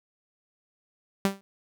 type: tone with exponential decay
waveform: sawtooth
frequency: 196 Hz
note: G3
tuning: in tune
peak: -15 dBFS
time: 1.25-1.41 s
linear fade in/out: 0 ms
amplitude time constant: 34 ms
effects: none